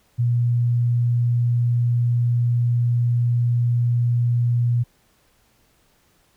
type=tone; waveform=sine; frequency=120 Hz; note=B2; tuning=49 cents flat; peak=-16 dBFS; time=0.18-4.84 s; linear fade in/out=20 ms; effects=pink hiss -61 dBFS RMS until 6.36 s